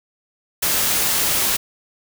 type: noise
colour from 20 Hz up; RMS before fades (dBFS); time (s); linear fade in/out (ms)
white; -19; 0.62-1.57; 10
effects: none